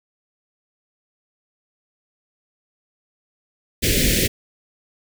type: band-stop noise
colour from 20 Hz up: pink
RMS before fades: -18 dBFS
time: 3.82-4.28 s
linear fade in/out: 20 ms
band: 540 to 1800 Hz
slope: 48 dB/octave
effects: none